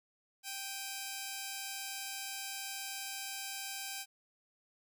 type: tone pair together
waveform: 5% pulse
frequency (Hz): 784 / 2505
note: G5 / D#7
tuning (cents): 0 / +11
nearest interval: octave + minor sixth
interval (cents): 2011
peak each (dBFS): -30 / -35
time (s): 0.43-4.06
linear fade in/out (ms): 50
effects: none